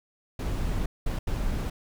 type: noise bursts at uneven times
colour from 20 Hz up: brown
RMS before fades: -28 dBFS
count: 3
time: 0.39-0.86 / 1.06-1.19 / 1.27-1.7 s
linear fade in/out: 5 ms
effects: none